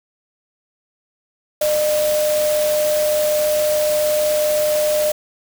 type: tone in noise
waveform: sine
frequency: 605 Hz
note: D#5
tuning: 49 cents flat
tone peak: -15 dBFS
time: 1.61-5.12 s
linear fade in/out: 5 ms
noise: white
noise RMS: -26 dBFS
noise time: 1.61-5.12 s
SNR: +8 dB
effects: none